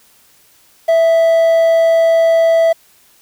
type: tone with quantisation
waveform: triangle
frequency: 659.3 Hz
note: E5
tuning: in tune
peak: -6 dBFS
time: 0.88-2.73 s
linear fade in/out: 10 ms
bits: 6
effects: white hiss -50 dBFS RMS until 3.21 s